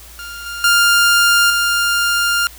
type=tone with level steps; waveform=sawtooth; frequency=1401 Hz; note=F6; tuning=5 cents sharp; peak=-25 / -21 / -6 / -10 dBFS; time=0.19-2.47 s; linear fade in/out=0 ms; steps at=0.46 / 0.64 / 1.5 s; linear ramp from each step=2 ms; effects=added 58 Hz sine -40 dBFS peak until 2.58 s + white hiss -40 dBFS RMS until 2.58 s